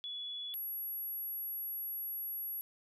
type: tone pair in turn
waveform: sine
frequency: 3407 / 11460 Hz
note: G#7 / F9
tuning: +44 / +44 cents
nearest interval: octave + major sixth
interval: 2100 cents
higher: second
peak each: -39 / -37 dBFS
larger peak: second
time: 0.04-0.54 / 0.54-2.61 s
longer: second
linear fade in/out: 0 ms
effects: none